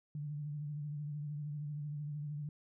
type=tone with vibrato; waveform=sine; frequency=147.7 Hz; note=D3; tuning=10 cents sharp; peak=-38 dBFS; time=0.15-2.49 s; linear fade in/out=2 ms; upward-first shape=triangle; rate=13 Hz; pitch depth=57 cents each way; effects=none